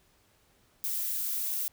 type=noise; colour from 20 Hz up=violet; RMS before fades=-32 dBFS; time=0.84-1.68 s; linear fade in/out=0 ms; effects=pink hiss -66 dBFS RMS until 1.72 s